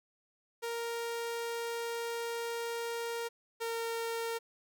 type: tone pair in turn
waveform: sawtooth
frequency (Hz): 466.2 / 459.8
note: A#4 / A#4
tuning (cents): 0 / -24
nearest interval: unison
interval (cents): 24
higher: first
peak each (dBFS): -31 / -30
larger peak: second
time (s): 0.62-3.29 / 3.6-4.39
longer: first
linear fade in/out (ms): 20
effects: none